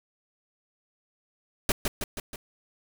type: noise with echo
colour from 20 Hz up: pink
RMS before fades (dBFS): -23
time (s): 1.69-1.72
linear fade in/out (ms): 2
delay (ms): 160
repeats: 4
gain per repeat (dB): -4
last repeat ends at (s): 2.36
effects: none